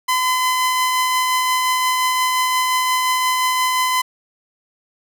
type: tone with tremolo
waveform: sawtooth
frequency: 1018 Hz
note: C6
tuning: 48 cents flat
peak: -11 dBFS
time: 0.08-4.02 s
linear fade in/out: 10 ms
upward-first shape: triangle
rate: 5.7 Hz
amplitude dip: 25%
effects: none